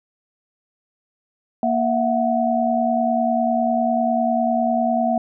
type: tone cluster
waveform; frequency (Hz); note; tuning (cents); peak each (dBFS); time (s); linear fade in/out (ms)
sine; 235 / 664 / 734; A#3 / E5 / F#5; +14 / +12 / -14; -21; 1.63-5.18; 2
effects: none